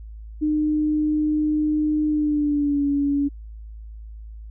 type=tone with pitch glide; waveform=sine; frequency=304.1 to 283.7 Hz; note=D#4 to C#4; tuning=-40 to +40 cents; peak=-18 dBFS; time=0.41-3.29 s; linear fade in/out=20 ms; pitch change=-120 cents; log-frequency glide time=2.08-2.84 s; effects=added 54 Hz sine -35 dBFS peak until 4.5 s